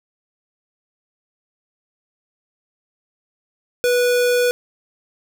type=tone; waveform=square; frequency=490.1 Hz; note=B4; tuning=13 cents flat; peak=-15 dBFS; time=3.84-4.51 s; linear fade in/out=0 ms; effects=8-bit